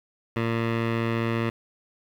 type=tone with low-pass filter; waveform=15% pulse; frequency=115.1 Hz; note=A#2; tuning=22 cents flat; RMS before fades=-26 dBFS; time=0.36-1.5 s; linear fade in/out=5 ms; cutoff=2500 Hz; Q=1.6; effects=8-bit